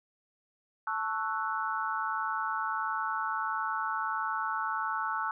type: chord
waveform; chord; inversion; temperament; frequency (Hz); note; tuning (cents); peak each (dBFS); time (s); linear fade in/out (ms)
sine; F# minor seventh; first; equal; 880 / 1108.7 / 1318.5 / 1480; A5 / C#6 / E6 / F#6; 0 / 0 / 0 / 0; -35 / -36 / -34 / -36; 0.87-5.31; 2
effects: none